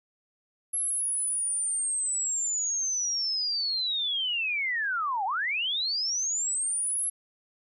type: linear two-way sweep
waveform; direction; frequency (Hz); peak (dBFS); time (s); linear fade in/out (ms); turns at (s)
sine; down then up; 11175 to 740 to 11175; -26; 0.73-7.1; 10; 5.25
effects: none